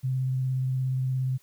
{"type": "tone with vibrato", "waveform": "sine", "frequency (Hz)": 130, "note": "C3", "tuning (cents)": -11, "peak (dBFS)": -24, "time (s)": [0.03, 1.38], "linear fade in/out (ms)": 20, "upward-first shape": "triangle", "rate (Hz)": 17, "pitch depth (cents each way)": 19, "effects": ["white hiss -62 dBFS RMS until 1.42 s"]}